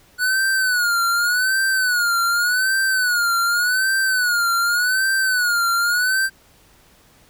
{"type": "tone with vibrato", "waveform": "square", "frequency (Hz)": 1469, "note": "F#6", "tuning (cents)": -13, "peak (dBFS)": -17, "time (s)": [0.18, 6.3], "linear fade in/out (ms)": 50, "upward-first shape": "sine", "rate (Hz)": 0.86, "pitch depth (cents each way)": 110, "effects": ["pink hiss -53 dBFS RMS until 7.29 s"]}